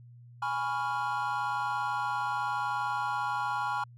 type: chord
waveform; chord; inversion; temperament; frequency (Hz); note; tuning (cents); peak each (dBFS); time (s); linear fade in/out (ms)
triangle; C# dominant seventh; second; equal; 830.6 / 987.8 / 1108.7 / 1396.9; G#5 / B5 / C#6 / E#6; 0 / 0 / 0 / 0; -31 / -32 / -34 / -33; 0.42-3.84; 5
effects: tanh soft clip ceiling -19 dBFS + added 120 Hz sine -49 dBFS peak until 3.97 s